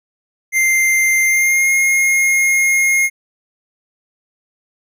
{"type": "tone with pitch glide", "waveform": "square", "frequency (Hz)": [2093, 2142], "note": ["C7", "C7"], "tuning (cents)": [0, 40], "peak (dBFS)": -12, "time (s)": [0.52, 3.1], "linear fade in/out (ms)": 50, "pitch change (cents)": 40, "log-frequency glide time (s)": [1.23, 1.7], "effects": []}